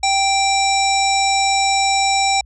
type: harmonic tone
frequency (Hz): 783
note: G5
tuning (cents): -2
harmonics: 1 / 3 / 5 / 7 / 9 / 10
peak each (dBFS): -16 / -21 / -23 / -24 / -26 / -26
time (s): 0.03-2.41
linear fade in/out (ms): 5
effects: added 60 Hz sine -41 dBFS peak until 2.45 s